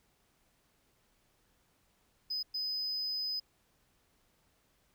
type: tone bursts at uneven times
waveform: triangle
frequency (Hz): 5020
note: D#8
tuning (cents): +15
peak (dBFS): -31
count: 2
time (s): 2.3-2.43 / 2.54-3.4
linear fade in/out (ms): 10
effects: tanh soft clip ceiling -28 dBFS + pink hiss -72 dBFS RMS until 4.94 s